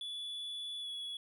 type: tone with pitch glide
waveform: triangle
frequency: 3436 to 3377 Hz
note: A7 to G#7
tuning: -42 to +28 cents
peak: -38 dBFS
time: 0.01-1.17 s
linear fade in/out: 2 ms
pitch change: -30 cents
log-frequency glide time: 0.81-0.88 s
effects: none